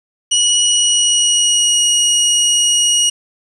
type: tone with pitch glide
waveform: 20% pulse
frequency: 2921 to 2891 Hz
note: F#7 to F#7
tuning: -23 to -41 cents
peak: -5 dBFS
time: 0.31-3.1 s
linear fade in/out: 10 ms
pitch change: -18 cents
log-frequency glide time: 0.67-1.84 s
effects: resampled to 24000 Hz + 7-bit